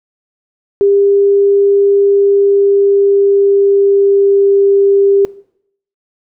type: tone with pitch glide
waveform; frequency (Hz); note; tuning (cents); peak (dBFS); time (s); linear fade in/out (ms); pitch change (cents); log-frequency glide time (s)
sine; 400 to 397.2; G4 to G4; +35 to +23; -6; 0.81-5.25; 0; -12; 2.03-4.62
effects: noise-tail reverb RT60 0.7 s tail -21 dB re dry